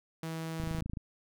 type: tone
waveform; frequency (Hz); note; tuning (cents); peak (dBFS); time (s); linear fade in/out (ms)
sawtooth; 162.2; E3; -28; -32; 0.23-0.81; 2
type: click train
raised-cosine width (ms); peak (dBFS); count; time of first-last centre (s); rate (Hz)
5; -25; 11; 0.6-0.972; 26.9
effects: none